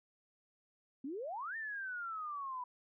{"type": "exponential two-way sweep", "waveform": "sine", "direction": "up then down", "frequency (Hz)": [252.7, 1832, 979], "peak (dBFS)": -39, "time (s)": [1.04, 2.64], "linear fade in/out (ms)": 5, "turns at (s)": 1.56, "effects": []}